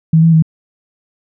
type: tone with pitch steps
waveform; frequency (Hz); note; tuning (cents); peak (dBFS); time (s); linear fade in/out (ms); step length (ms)
sine; 161 / 164.6 / 159.8; E3 / E3 / D#3; -41 / -2 / +47; -5; 0.13-0.424; 5; 98
effects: none